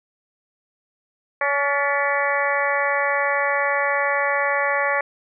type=harmonic tone with a mistuned harmonic; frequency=282.5 Hz; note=C#4; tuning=33 cents sharp; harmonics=2 / 3 / 4 / 5 / 6 / 7 / 8; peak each=-24 / -27 / -26 / -30 / -25 / -25 / -30 dBFS; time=1.41-5.01 s; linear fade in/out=2 ms; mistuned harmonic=6; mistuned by=+49 cents; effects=none